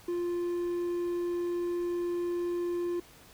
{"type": "tone", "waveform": "triangle", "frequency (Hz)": 349.2, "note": "F4", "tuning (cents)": 0, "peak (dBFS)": -27, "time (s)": [0.08, 3], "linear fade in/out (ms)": 5, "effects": ["pink hiss -55 dBFS RMS until 3.33 s"]}